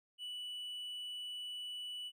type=tone; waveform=triangle; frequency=2960 Hz; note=F#7; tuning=in tune; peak=-40 dBFS; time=0.18-2.12 s; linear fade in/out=50 ms; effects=none